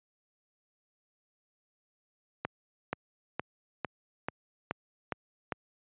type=accelerating click train; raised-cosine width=0.5 ms; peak=-16 dBFS; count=8; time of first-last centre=2.45-5.522 s; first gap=480 ms; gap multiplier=0.97; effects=high-pass 100 Hz 12 dB/octave + resampled to 8000 Hz